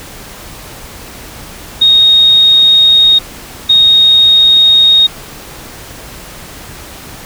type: tone pair in turn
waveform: sine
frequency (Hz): 3729 / 3729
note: A#7 / A#7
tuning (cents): 0 / 0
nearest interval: unison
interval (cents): 0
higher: neither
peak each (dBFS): -3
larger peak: neither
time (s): 1.81-3.19 / 3.69-5.07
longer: neither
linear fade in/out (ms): 10
effects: pink hiss -30 dBFS RMS until 7.25 s